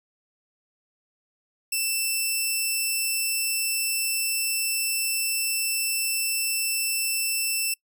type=tone; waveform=10% pulse; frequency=2667 Hz; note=E7; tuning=20 cents sharp; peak=-15 dBFS; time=1.72-7.74 s; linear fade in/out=5 ms; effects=noise-tail reverb RT60 0.1 s tail -26 dB re dry